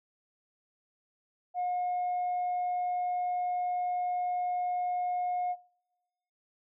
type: tone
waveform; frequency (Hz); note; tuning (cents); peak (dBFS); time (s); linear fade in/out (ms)
sine; 719; F#5; -50; -27; 1.54-5.56; 50
effects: noise-tail reverb RT60 1.0 s tail -25 dB re dry + tanh soft clip ceiling -26 dBFS